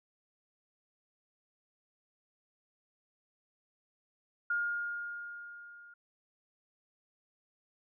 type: tone with level ramp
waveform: sine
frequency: 1418 Hz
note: F6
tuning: 26 cents sharp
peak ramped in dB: -28 to -52 dBFS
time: 4.5-5.94 s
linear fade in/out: 5 ms
effects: none